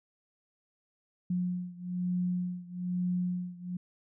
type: beating tone pair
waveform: sine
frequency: 179 / 180.1 Hz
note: F3 / F#3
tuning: +43 / -46 cents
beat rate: 1.1 Hz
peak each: -32 / -34 dBFS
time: 1.3-3.77 s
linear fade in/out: 5 ms
effects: none